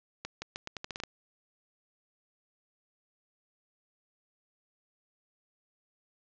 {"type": "accelerating click train", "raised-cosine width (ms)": 0.2, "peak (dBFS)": -20, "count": 10, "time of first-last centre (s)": [0.25, 1.036], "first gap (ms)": 170, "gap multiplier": 0.82, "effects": ["resampled to 16000 Hz", "10-bit"]}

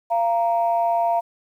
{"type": "tone pair together", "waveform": "sine", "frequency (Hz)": [687.8, 932.3], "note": ["F5", "A#5"], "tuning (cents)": [-27, 0], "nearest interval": "perfect fourth", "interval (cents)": 527, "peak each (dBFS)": [-18, -22], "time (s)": [0.1, 1.21], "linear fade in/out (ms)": 20, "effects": ["tanh soft clip ceiling -10 dBFS", "9-bit"]}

